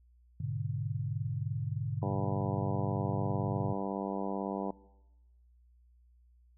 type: chord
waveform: sine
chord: G# diminished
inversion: none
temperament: equal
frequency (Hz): 103.83 / 123.47 / 146.83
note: G#2 / B2 / D3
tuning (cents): 0 / 0 / 0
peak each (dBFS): -37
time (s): 0.4-3.73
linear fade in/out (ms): 5
type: harmonic tone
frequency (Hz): 98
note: G2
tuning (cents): 0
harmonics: 2 / 3 / 4 / 5 / 6 / 7 / 8 / 9 / 10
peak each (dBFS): -38 / -40 / -41 / -42 / -43 / -43 / -44 / -45 / -45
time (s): 2.02-4.71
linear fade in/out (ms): 5
effects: noise-tail reverb RT60 1.0 s tail -21 dB re dry + added 60 Hz sine -60 dBFS peak until 6.57 s